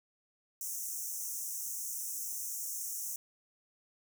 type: high-pass noise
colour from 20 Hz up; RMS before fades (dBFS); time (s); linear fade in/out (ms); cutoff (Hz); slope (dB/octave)
pink; -39; 0.61-3.16; 2; 5700; 96
effects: none

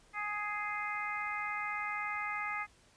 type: harmonic tone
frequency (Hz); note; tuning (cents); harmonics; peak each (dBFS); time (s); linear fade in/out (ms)
416.6; G#4; +5; 2 / 3 / 4 / 5 / 6; -42 / -39 / -44 / -38 / -46; 0.13-2.67; 50
effects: pink hiss -64 dBFS RMS until 2.96 s + resampled to 22050 Hz

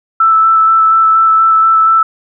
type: tone with vibrato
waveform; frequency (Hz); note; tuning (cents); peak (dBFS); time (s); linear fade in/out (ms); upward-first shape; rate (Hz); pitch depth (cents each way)
sine; 1320; E6; +2; -5; 0.2-2.03; 5; square; 4.2; 9
effects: none

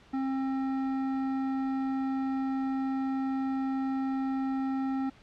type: tone with hard clipping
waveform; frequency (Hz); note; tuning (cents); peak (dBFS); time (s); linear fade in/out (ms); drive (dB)
sine; 267; C4; +35; -30; 0.13-5.1; 10; 11
effects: pink hiss -57 dBFS RMS until 5.22 s + low-pass 4000 Hz 12 dB/octave

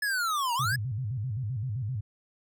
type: linear two-way sweep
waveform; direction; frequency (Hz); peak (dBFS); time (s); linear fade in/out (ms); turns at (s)
square; down then up; 1729 to 912 to 1722; -27; 0.02-0.76; 5; 0.54
type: tone with vibrato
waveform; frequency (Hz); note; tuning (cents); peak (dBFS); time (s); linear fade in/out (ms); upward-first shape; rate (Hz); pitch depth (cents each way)
sine; 116.54; A#2; 0; -29; 0.59-2.01; 10; square; 7.7; 200
effects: none

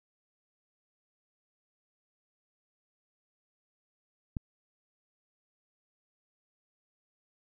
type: click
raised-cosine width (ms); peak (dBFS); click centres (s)
5; -21; 4.368
effects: none

